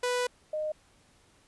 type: tone pair in turn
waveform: sawtooth / sine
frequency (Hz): 493.9 / 614.6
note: B4 / D#5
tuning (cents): 0 / -21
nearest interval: major third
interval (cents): 379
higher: second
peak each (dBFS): -23 / -29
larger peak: first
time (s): 0.03-0.27 / 0.53-0.72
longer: first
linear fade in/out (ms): 5
effects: pink hiss -63 dBFS RMS until 1.47 s + resampled to 24000 Hz